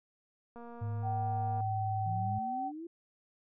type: click train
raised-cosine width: 1 ms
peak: -36 dBFS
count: 248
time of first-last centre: 0.56-1.607 s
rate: 236 Hz
type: tone with pitch glide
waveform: sine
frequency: 105.8 to 104.89 Hz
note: G#2 to G#2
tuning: +33 to +18 cents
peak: -33 dBFS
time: 0.81-2.39 s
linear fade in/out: 10 ms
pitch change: -15 cents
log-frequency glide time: 1.68-1.86 s
type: tone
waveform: sine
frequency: 765 Hz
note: G5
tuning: 42 cents flat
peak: -33 dBFS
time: 1.02-2.72 s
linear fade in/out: 50 ms
type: exponential sweep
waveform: sine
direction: up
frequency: 155.9 to 345.2 Hz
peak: -40 dBFS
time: 2.06-2.87 s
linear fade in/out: 5 ms
effects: none